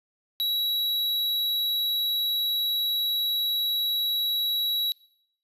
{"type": "tone", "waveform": "square", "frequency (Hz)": 3890, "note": "B7", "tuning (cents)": -27, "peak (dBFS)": -24, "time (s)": [0.4, 4.92], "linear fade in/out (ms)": 0, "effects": ["noise-tail reverb RT60 0.7 s tail -23 dB re dry", "resampled to 32000 Hz"]}